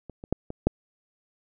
clicks, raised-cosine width 2 ms, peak -26 / -26 / -10 / -21 / -6 dBFS, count 5, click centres 0.097 / 0.239 / 0.326 / 0.504 / 0.67 s, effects none

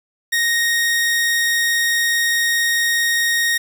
sawtooth tone, 1864.7 Hz, A#6, in tune, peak -12 dBFS, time 0.32-3.58 s, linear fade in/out 10 ms, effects 7-bit

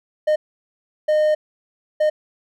triangle tone bursts at uneven times, 612 Hz, D#5, 29 cents flat, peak -12 dBFS, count 3, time 0.27-0.36 / 1.08-1.35 / 2-2.1 s, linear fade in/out 10 ms, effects none

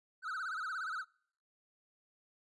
triangle tone with vibrato, 1396.9 Hz, F6, in tune, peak -35 dBFS, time 0.22-1.05 s, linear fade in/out 50 ms, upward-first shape sine, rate 17 Hz, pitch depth 180 cents each way, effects noise-tail reverb RT60 0.6 s tail -26 dB re dry + resampled to 24000 Hz

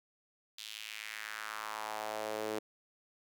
sawtooth tone with high-pass filter sweep, 108.1 Hz, A2, 30 cents flat, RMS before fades -41 dBFS, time 0.58-2.59 s, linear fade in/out 5 ms, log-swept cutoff 3600 to 390 Hz, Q 2.4, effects none

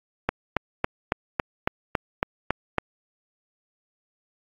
click train, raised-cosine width 0.5 ms, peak -6 dBFS, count 10, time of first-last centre 0.29-2.783 s, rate 3.61 Hz, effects AAC 32 kbps

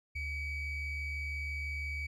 triangle ring-modulated tone, 1173 Hz, D6, 2 cents flat, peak -30 dBFS, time 0.15-2.07 s, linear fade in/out 10 ms, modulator 1100 Hz, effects none

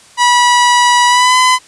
sawtooth tone with pitch glide, 974 to 1013.6 Hz, B5 to B5, -24 to +45 cents, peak -3 dBFS, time 0.17-1.59 s, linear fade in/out 50 ms, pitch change +69 cents, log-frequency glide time 1.07-1.36 s, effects white hiss -42 dBFS RMS until 1.67 s + resampled to 22050 Hz

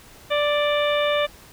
harmonic tone with a mistuned harmonic, 587.3 Hz, D5, in tune, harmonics 1 / 2 / 3 / 4 / 5 / 6, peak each -20 / -27 / -30 / -29 / -32 / -30 dBFS, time 0.3-1.27 s, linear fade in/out 20 ms, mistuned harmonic 6, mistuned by +24 cents, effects pink hiss -47 dBFS RMS until 1.52 s

